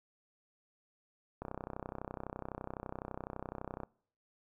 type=click train; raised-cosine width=1 ms; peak=-26 dBFS; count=78; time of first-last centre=1.42-3.834 s; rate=31.9 Hz; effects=noise-tail reverb RT60 0.6 s tail -25 dB re dry